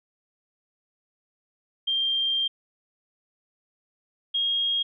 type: tone pair in turn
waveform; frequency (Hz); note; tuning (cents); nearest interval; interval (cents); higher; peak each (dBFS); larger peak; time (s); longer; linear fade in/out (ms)
sine; 3182 / 3260; G7 / G#7; +25 / -33; unison; 42; second; -22 / -22; neither; 1.87-2.48 / 4.34-4.83; first; 10
effects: none